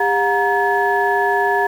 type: tone cluster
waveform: sine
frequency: 402.2 / 722 / 939 / 1716 Hz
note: G4 / F#5 / A#5 / A6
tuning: +44 / -43 / +12 / -44 cents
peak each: -19 dBFS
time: 0-1.67 s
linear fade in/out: 5 ms
effects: tanh soft clip ceiling -5 dBFS + 7-bit